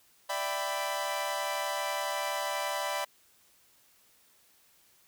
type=chord; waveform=sawtooth; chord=E minor seventh; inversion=third; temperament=equal with one note detuned; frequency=587.3 / 659.3 / 784 / 994.1 Hz; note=D5 / E5 / G5 / B5; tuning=0 / 0 / 0 / +11 cents; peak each=-32 / -35 / -34 / -31 dBFS; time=0.29-3.05 s; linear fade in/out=10 ms; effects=white hiss -64 dBFS RMS until 5.07 s